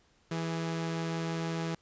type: tone pair together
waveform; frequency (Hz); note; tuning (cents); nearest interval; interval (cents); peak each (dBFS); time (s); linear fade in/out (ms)
sawtooth; 164.81 / 415.3; E3 / G#4; 0 / 0; octave + major third; 1600; -28 / -38; 0.31-1.75; 5
effects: pink hiss -67 dBFS RMS until 1.81 s + resampled to 16000 Hz